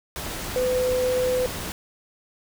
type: tone in noise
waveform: sine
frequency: 505 Hz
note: B4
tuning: 39 cents sharp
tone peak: -20 dBFS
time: 0.56-1.46 s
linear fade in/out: 0 ms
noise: pink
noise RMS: -32 dBFS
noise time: 0.16-1.72 s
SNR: +9 dB
effects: none